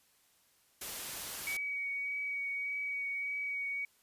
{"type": "noise", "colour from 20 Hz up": "white", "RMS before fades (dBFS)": -41, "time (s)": [0.81, 1.57], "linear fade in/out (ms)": 5}
{"type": "tone with vibrato", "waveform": "sine", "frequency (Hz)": 2257, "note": "C#7", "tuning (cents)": 31, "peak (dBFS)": -34, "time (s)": [1.47, 3.85], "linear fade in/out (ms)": 2, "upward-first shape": "triangle", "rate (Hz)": 1.7, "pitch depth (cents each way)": 16}
{"effects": ["white hiss -69 dBFS RMS until 4.02 s", "resampled to 32000 Hz"]}